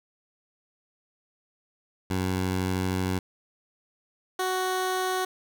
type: tone pair in turn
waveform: 15% pulse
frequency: 92.9 / 371.6 Hz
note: F#2 / F#4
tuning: +7 / +7 cents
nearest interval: 2 octaves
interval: 2400 cents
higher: second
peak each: -19 dBFS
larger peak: neither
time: 2.1-3.19 / 4.39-5.25 s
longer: first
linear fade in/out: 5 ms
effects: none